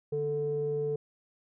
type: tone with low-pass filter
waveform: square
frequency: 146.83 Hz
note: D3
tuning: in tune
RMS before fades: -31 dBFS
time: 0.12-0.96 s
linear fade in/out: 5 ms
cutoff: 460 Hz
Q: 9.7
effects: none